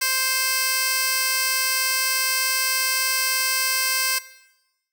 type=tone with high-pass filter; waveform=15% pulse; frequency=523.3 Hz; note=C5; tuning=in tune; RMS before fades=-22 dBFS; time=0.01-4.19 s; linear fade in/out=10 ms; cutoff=2500 Hz; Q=0.54; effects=noise-tail reverb RT60 0.9 s tail -17 dB re dry